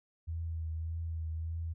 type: tone with vibrato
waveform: sine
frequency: 81.4 Hz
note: E2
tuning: 21 cents flat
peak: -34 dBFS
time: 0.27-1.74 s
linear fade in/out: 20 ms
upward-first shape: triangle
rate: 1.7 Hz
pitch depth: 35 cents each way
effects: none